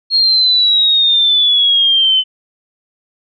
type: exponential sweep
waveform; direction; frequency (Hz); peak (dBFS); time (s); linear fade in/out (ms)
sine; down; 4277 to 3034; -8; 0.1-2.24; 50
effects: none